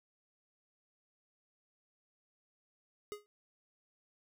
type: tone with exponential decay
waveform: square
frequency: 415.3 Hz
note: G#4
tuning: in tune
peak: -37 dBFS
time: 3.12-3.26 s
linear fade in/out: 0 ms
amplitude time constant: 30 ms
effects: none